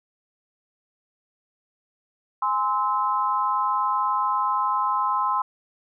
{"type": "chord", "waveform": "sine", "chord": "Ab augmented", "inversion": "none", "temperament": "just", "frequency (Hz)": [830.6, 1038.3, 1297.8], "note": ["Ab5", "C6", "E6"], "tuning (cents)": [0, -14, -27], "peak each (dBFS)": [-28, -22, -27], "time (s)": [2.42, 5.42], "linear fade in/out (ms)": 5, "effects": []}